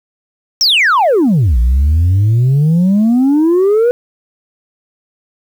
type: exponential two-way sweep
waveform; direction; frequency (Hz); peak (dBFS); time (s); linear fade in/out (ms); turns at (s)
sine; down then up; 5760 to 56.3 to 495.6; -5; 0.61-3.91; 0; 1.58
effects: tanh soft clip ceiling -6 dBFS + 7-bit